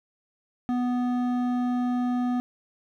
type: tone with hard clipping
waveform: sine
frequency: 246.9 Hz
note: B3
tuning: in tune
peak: -25 dBFS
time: 0.69-2.4 s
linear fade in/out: 0 ms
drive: 10 dB
effects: none